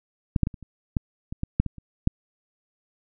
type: clicks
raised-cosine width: 5 ms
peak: -8 / -6 / -13 / -27 / -29 / -10 / -20 / -14 / -6 / -17 / -29 / -6 dBFS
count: 12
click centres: 0.362 / 0.433 / 0.471 / 0.542 / 0.627 / 0.968 / 1.325 / 1.434 / 1.6 / 1.663 / 1.783 / 2.074 s
effects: none